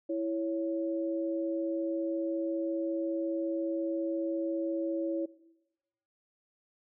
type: tone pair together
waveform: sine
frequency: 330.2 / 555.3 Hz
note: E4 / C#5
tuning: +3 / +3 cents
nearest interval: major sixth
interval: 900 cents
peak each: -31 / -34 dBFS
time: 0.09-5.26 s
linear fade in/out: 10 ms
effects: noise-tail reverb RT60 0.9 s tail -18 dB re dry